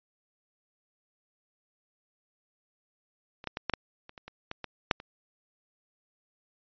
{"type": "clicks", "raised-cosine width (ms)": 0.3, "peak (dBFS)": [-28, -16, -17, -12, -11, -30, -29, -27, -20, -20, -6, -27], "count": 12, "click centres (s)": [3.441, 3.473, 3.571, 3.697, 3.737, 4.094, 4.178, 4.28, 4.514, 4.643, 4.912, 5.001], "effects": ["resampled to 11025 Hz"]}